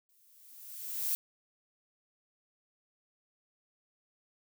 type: noise with exponential growth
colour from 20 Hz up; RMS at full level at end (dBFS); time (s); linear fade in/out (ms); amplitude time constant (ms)
violet; -30; 0.09-1.15; 0; 230
effects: none